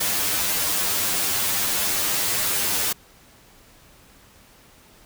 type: noise with comb filter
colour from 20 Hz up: white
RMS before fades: -23 dBFS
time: 0-2.93 s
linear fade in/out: 10 ms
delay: 10 ms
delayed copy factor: +0.8
effects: pink hiss -52 dBFS RMS until 5.05 s